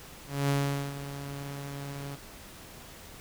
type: tone with ADSR envelope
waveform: sawtooth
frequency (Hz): 140.5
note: C#3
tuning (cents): +24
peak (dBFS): -20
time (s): 0.27-2.16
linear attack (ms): 220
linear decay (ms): 440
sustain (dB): -13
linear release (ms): 14
effects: pink hiss -48 dBFS RMS until 3.2 s